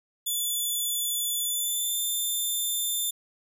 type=tone with pitch glide; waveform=5% pulse; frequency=3467 to 3560 Hz; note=A7 to A7; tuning=-26 to +20 cents; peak=-19 dBFS; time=0.26-3.11 s; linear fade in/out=10 ms; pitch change=+46 cents; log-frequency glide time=1.4-1.99 s; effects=none